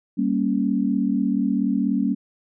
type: chord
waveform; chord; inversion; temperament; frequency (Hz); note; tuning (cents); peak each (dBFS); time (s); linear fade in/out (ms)
sine; G diminished; none; equal with one note detuned; 196.56 / 233.1 / 277.2; G3 / Bb3 / Db4; +5 / 0 / 0; -23; 0.17-2.15; 20
effects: none